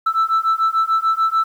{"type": "beating tone pair", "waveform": "sine", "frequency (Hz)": [1318.5, 1325.3], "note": ["E6", "E6"], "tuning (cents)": [0, 9], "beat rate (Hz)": 6.8, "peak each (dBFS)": -16, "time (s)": [0.06, 1.44], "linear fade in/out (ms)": 10, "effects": ["tanh soft clip ceiling -11 dBFS", "8-bit"]}